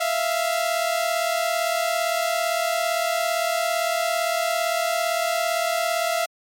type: tone pair together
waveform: sawtooth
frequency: 655 / 692.7 Hz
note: E5 / F5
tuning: -11 / -14 cents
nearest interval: minor second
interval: 97 cents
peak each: -20 dBFS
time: 0-6.26 s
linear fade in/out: 10 ms
effects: MP3 64 kbps